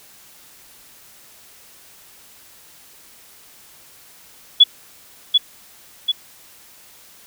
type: tone with echo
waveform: sine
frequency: 3400 Hz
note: G#7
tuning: 40 cents sharp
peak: -4 dBFS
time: 4.6-4.64 s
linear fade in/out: 10 ms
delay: 740 ms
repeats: 2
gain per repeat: -5 dB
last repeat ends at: 6.12 s
effects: white hiss -47 dBFS RMS until 7.26 s